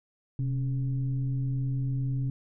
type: tone with frequency modulation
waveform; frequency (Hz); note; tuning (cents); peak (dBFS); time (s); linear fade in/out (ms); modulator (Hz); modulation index
sine; 130; C3; -11; -26; 0.39-2.3; 2; 149; 0.45
effects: none